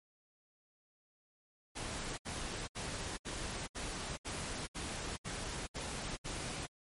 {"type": "noise bursts", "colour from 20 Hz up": "pink", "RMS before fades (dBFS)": -41, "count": 10, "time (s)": [1.75, 6.671], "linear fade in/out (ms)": 20, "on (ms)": 430, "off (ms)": 69, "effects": ["MP3 48 kbps"]}